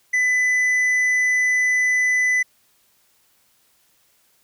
sine tone with tanh clipping, 2000 Hz, B6, 21 cents sharp, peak -17 dBFS, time 0.13-2.43 s, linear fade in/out 10 ms, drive 6 dB, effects white hiss -61 dBFS RMS until 4.43 s

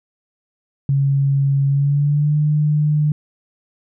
sine tone with pitch glide, 138.59 to 150.26 Hz, C#3 to D3, 0 to +40 cents, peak -13 dBFS, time 0.89-3.12 s, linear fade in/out 2 ms, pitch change +140 cents, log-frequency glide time 1.67-2.37 s, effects none

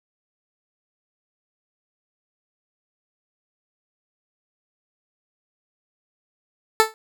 15% pulse tone with exponential decay, 440 Hz, A4, in tune, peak -3 dBFS, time 6.8-6.94 s, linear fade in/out 0 ms, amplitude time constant 29 ms, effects none

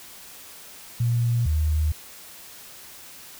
sine tone pair in turn, 118.5 / 77.15 Hz, A#2 / D#2, +29 / -14 cents, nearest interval perfect fifth, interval 743 cents, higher first, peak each -19 dBFS, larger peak neither, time 1-1.46 / 1.46-1.92 s, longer neither, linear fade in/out 5 ms, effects white hiss -44 dBFS RMS until 3.39 s

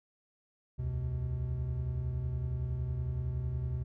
triangle tone cluster, 69.9 / 80.7 / 125.8 Hz, C#2 / E2 / B2, +15 / -36 / +32 cents, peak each -35 / -37 / -32 dBFS, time 0.78-3.84 s, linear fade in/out 20 ms, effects none

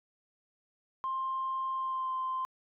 sine tone with pitch glide, 1055 to 1041.1 Hz, C6 to C6, +14 to -9 cents, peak -30 dBFS, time 1.04-2.45 s, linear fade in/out 0 ms, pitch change -23 cents, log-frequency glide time 1.73-2.13 s, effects tanh soft clip ceiling -26 dBFS

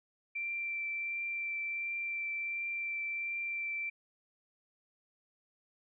sine tone with vibrato, 2349 Hz, D7, in tune, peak -34 dBFS, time 0.35-3.9 s, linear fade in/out 10 ms, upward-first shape triangle, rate 1.4 Hz, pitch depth 11 cents each way, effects none

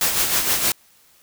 white noise with tremolo, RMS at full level -18 dBFS, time 0.01-0.72 s, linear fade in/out 2 ms, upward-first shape sine, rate 6.4 Hz, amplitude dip 50%, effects white hiss -55 dBFS RMS until 1.22 s

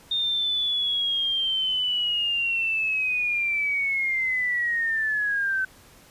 sine linear sweep, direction down, 3658 to 1524 Hz, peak -22 dBFS, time 0.11-5.65 s, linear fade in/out 5 ms, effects pink hiss -52 dBFS RMS until 6.1 s + resampled to 32000 Hz

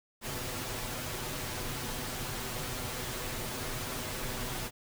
pink noise with comb filter, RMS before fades -37 dBFS, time 0.21-4.71 s, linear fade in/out 50 ms, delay 8 ms, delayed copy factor +0.6, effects none

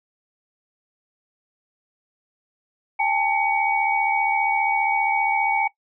sine tone cluster, 805 / 880 / 2248 Hz, G5 / A5 / C#7, +46 / 0 / +24 cents, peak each -23 dBFS, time 2.99-5.68 s, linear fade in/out 10 ms, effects noise-tail reverb RT60 0.1 s tail -18 dB re dry

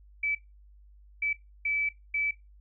sine tone bursts at uneven times, 2305 Hz, D7, 33 cents flat, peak -26 dBFS, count 4, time 0.23-0.35 / 1.22-1.33 / 1.65-1.89 / 2.14-2.31 s, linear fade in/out 5 ms, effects noise-tail reverb RT60 0.2 s tail -18 dB re dry + added 50 Hz sine -52 dBFS peak until 2.6 s

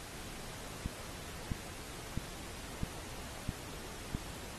click train, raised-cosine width 5 ms, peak -22 dBFS, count 6, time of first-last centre 0.86-4.149 s, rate 1.52 Hz, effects pink hiss -47 dBFS RMS until 4.58 s + AAC 32 kbps

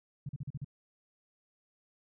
sine tone bursts, 139.5 Hz, C#3, 11 cents sharp, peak -35 dBFS, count 6, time 0.26-0.646 s, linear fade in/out 5 ms, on 31 ms, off 40 ms, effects none

